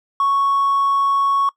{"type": "tone", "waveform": "triangle", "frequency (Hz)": 1108.7, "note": "C#6", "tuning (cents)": 0, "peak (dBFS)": -11, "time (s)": [0.2, 1.49], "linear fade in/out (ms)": 2, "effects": ["noise-tail reverb RT60 0.1 s tail -23 dB re dry", "tanh soft clip ceiling -10 dBFS"]}